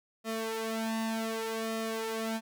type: tone with flanger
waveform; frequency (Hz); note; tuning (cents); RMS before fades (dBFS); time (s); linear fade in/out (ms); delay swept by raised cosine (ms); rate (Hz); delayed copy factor
sawtooth; 223.4; A3; +27; -34; 0.24-2.41; 50; 1.6 to 3.4; 0.66; +0.8
effects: none